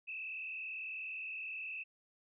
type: tone with frequency modulation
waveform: sine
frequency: 2600 Hz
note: E7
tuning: 24 cents flat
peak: -40 dBFS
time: 0.07-1.84 s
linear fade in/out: 20 ms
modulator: 40.3 Hz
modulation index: 2.3
effects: none